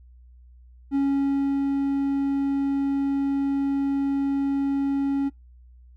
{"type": "tone with ADSR envelope", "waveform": "triangle", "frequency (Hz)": 276.9, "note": "C#4", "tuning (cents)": -2, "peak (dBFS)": -17, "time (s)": [0.91, 5.3], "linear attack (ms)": 41, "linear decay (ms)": 650, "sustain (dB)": -2, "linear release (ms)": 25, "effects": ["noise-tail reverb RT60 0.2 s tail -24 dB re dry", "added 61 Hz sine -47 dBFS peak until 5.96 s"]}